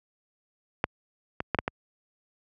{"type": "clicks", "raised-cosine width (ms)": 0.5, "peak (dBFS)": [-7, -14, -8, -7, -12], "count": 5, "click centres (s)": [0.841, 1.404, 1.547, 1.588, 1.679], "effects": ["high-pass 60 Hz 12 dB/octave"]}